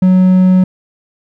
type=tone; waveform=triangle; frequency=185 Hz; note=F#3; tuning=in tune; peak=-3 dBFS; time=0.02-0.64 s; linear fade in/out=5 ms; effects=none